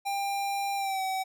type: tone with pitch glide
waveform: square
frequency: 796 to 761.4 Hz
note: G5 to F#5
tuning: +26 to +49 cents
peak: -29 dBFS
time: 0.05-1.24 s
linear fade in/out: 20 ms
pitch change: -77 cents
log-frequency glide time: 0.76-1.02 s
effects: none